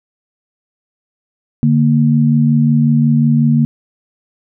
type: tone pair together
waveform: sine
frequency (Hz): 146.59 / 232.1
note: D3 / A#3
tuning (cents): -3 / -7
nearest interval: minor sixth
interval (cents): 796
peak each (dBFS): -11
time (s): 1.63-3.65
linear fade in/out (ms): 0
effects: none